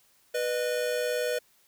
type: tone pair together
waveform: square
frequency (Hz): 491.9 / 610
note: B4 / D#5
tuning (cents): -7 / -34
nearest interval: major third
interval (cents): 373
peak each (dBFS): -29 / -32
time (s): 0.34-1.39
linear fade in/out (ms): 10
effects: white hiss -64 dBFS RMS until 1.67 s